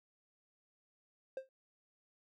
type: tone with exponential decay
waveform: triangle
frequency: 528 Hz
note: C5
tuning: 16 cents sharp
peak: -33 dBFS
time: 1.37-1.49 s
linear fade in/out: 2 ms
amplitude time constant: 24 ms
effects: none